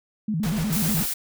sine tone with vibrato, 185 Hz, F#3, in tune, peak -22 dBFS, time 0.28-1.03 s, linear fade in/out 5 ms, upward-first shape square, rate 8.3 Hz, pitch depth 250 cents each way
pink noise with tremolo, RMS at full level -32 dBFS, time 0.43-1.06 s, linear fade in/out 5 ms, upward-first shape square, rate 7.4 Hz, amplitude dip 30%
blue noise, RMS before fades -27 dBFS, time 0.72-1.14 s, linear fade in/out 10 ms
effects none

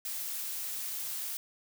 blue noise, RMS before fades -37 dBFS, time 0.05-1.37 s, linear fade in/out 2 ms, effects none

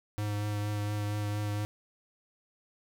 square tone with vibrato, 104.1 Hz, G#2, 5 cents sharp, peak -31 dBFS, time 0.18-1.65 s, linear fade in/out 0 ms, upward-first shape triangle, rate 4.3 Hz, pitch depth 18 cents each way, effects none

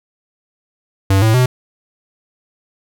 square tone with pitch steps, 97 / 110.78 / 126.52 Hz, G2 / A2 / B2, -18 / +12 / +42 cents, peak -10 dBFS, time 1.1-1.46 s, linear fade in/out 5 ms, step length 120 ms, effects none

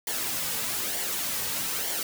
white noise with flanger, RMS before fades -30 dBFS, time 0.07-2.03 s, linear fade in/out 2 ms, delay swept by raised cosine 0.77 to 2.97 ms, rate 1.1 Hz, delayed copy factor -0.55, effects none

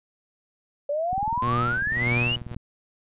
sine exponential sweep, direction up, 564 to 2960 Hz, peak -23 dBFS, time 0.89-2.36 s, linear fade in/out 5 ms
click train, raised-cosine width 5 ms, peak -23 dBFS, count 30, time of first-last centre 1.13-2.566 s, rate 20.2 Hz
sawtooth tone with tremolo, 120.5 Hz, B2, 42 cents flat, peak -19 dBFS, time 1.42-2.55 s, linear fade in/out 5 ms, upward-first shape sine, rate 1.7 Hz, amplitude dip 95%
effects resampled to 8000 Hz

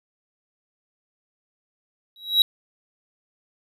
triangle tone with exponential growth, 3870 Hz, B7, 36 cents flat, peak -8 dBFS, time 2.16-2.42 s, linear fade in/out 1 ms, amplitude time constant 55 ms, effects none

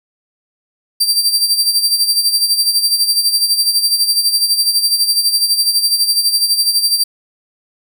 sawtooth tone with tremolo, 4699 Hz, D8, in tune, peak -6 dBFS, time 1-7.04 s, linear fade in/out 10 ms, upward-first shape sine, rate 12 Hz, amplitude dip 65%, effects none

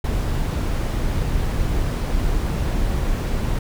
brown noise, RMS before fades -21 dBFS, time 0.04-3.59 s, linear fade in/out 5 ms, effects none

